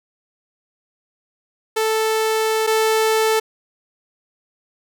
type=tone pair in turn; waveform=sawtooth; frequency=440 / 440 Hz; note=A4 / A4; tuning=0 / 0 cents; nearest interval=unison; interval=0 cents; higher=neither; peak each=-13 / -11 dBFS; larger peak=second; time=1.76-2.67 / 2.67-3.4 s; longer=first; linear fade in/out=10 ms; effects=none